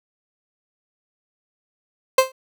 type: tone with exponential decay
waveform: 30% pulse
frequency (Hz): 523.3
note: C5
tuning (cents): 0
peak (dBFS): -5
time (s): 2.18-2.32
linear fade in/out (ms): 5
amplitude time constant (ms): 30
effects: none